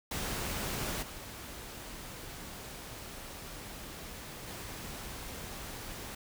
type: noise with level steps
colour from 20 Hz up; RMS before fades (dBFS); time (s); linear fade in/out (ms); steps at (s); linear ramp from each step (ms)
pink; -36 / -45 / -43; 0.11-6.15; 5; 1.02 / 4.46; 10
effects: none